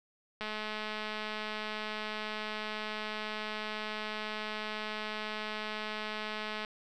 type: click train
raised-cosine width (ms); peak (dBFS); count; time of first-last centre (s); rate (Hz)
0.3; -22; 1336; 0.41-6.648; 214
effects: none